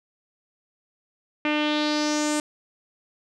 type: tone with low-pass filter sweep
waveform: sawtooth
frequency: 300 Hz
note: D4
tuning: 37 cents sharp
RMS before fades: -24 dBFS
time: 1.45-2.4 s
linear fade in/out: 2 ms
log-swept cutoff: 2500 to 8400 Hz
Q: 3.5
effects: none